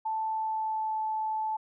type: tone with pitch glide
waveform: sine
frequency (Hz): 880 to 871.4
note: A5 to A5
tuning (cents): 0 to -17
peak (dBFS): -28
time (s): 0.05-1.57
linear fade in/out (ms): 10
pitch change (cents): -17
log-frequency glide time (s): 0.25-1
effects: none